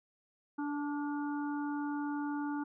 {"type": "harmonic tone with a mistuned harmonic", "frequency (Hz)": 291.3, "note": "D4", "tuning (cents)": -14, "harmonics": [1, 3, 4, 5], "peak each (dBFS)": [-34, -42, -49, -46], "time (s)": [0.58, 2.64], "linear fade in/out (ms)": 10, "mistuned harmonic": 5, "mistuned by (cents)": -23, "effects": []}